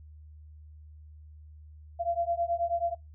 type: beating tone pair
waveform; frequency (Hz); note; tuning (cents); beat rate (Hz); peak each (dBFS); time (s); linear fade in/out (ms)
sine; 680 / 689.3; F5 / F5; -46 / -23; 9.3; -30; 1.99-2.95; 20
effects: noise-tail reverb RT60 0.2 s tail -23 dB re dry + added 76 Hz sine -47 dBFS peak until 3.14 s